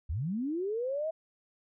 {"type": "linear sweep", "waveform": "sine", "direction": "up", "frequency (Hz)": [61.74, 654], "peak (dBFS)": -30, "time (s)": [0.09, 1.11], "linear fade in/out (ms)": 10, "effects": []}